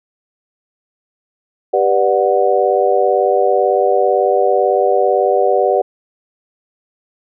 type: chord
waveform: sine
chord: G major seventh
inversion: none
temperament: just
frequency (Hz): 392 / 490 / 588 / 735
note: G4 / B4 / D5 / F#5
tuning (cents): 0 / -14 / +2 / -12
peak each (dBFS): -16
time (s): 1.73-5.82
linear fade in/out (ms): 10
effects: none